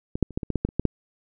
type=clicks; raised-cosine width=3 ms; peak=-15 / -6 / -27 / -12 / -18 / -13 / -10 / -8 / -27 / -9 / -6 dBFS; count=11; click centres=0.155 / 0.227 / 0.307 / 0.375 / 0.432 / 0.503 / 0.557 / 0.65 / 0.689 / 0.796 / 0.853 s; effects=none